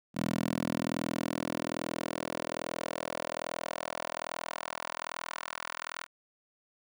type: tone with high-pass filter sweep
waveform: 10% pulse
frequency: 41.2 Hz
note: E1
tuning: in tune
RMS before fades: -36 dBFS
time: 0.14-6.07 s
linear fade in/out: 50 ms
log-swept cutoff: 200 to 1300 Hz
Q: 1.6
effects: none